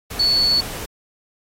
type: tone in noise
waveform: sine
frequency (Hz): 4435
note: C#8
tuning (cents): 0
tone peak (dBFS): -14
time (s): 0.19-0.61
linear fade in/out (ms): 10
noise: pink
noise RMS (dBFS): -31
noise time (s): 0.1-0.86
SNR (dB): +14
effects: AAC 48 kbps